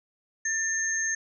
sine tone pair together, 1791 / 6388 Hz, A6 / G8, +30 / +32 cents, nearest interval octave + minor seventh, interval 2202 cents, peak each -28 dBFS, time 0.45-1.15 s, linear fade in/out 5 ms, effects none

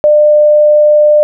sine tone, 599 Hz, D5, 34 cents sharp, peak -3 dBFS, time 0.04-1.23 s, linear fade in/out 0 ms, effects none

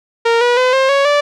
sawtooth tone with pitch steps, 463.3 / 484.9 / 507.6 / 531.3 / 556.1 / 582 Hz, A#4 / B4 / B4 / C5 / C#5 / D5, -11 / -32 / +47 / +26 / +5 / -16 cents, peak -6 dBFS, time 0.25-1.21 s, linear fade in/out 10 ms, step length 160 ms, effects low-pass 4000 Hz 12 dB/octave

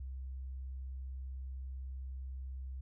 sine tone, 65.41 Hz, C2, in tune, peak -40 dBFS, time 0-2.81 s, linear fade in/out 5 ms, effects none

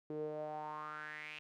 sawtooth tone with band-pass filter sweep, 152.2 Hz, D#3, 38 cents flat, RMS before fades -44 dBFS, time 0.1-1.39 s, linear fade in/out 0 ms, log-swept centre 380 to 2700 Hz, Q 5.9, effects none

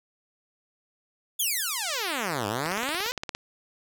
5% pulse exponential two-way sweep, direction down then up, 3520 to 97.6 to 524 Hz, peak -16 dBFS, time 1.39-3.12 s, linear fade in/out 10 ms, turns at 2.47 s
click train, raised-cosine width 0.2 ms, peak -14 dBFS, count 13, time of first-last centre 2.66-3.35 s, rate 17.4 Hz
effects none

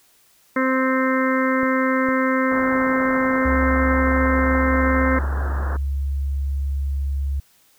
harmonic tone, 261.3 Hz, C4, 2 cents flat, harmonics 1 / 2 / 4 / 5 / 6 / 7 / 8, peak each -20 / -23 / -26 / -27 / -28 / -28 / -29 dBFS, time 0.56-5.19 s, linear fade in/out 5 ms
clicks, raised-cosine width 2 ms, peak -20 dBFS, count 2, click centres 1.632 / 2.087 s
white low-pass noise, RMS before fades -32 dBFS, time 2.51-5.77 s, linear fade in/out 5 ms, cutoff 1700 Hz, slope 96 dB/octave
sine tone, 69.3 Hz, C#2, in tune, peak -20 dBFS, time 3.45-7.4 s, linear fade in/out 5 ms
effects white hiss -57 dBFS RMS until 7.78 s

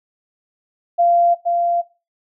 sine tone with echo, 691 Hz, F5, 19 cents flat, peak -11 dBFS, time 0.98-1.35 s, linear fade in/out 20 ms, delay 470 ms, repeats 1, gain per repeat -4 dB, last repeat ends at 1.82 s, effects noise-tail reverb RT60 0.3 s tail -18 dB re dry

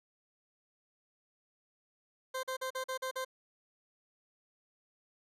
20% pulse tone bursts, 520 Hz, C5, 11 cents flat, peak -30 dBFS, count 7, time 2.34-3.249 s, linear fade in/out 10 ms, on 93 ms, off 43 ms, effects resampled to 32000 Hz

